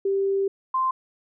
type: tone pair in turn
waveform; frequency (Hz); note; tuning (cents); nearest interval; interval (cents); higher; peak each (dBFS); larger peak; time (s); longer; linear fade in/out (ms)
sine; 392 / 1043.2; G4 / C6; 0 / -5; octave + perfect fourth; 1695; second; -20; neither; 0.05-0.48 / 0.74-0.91; first; 5
effects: none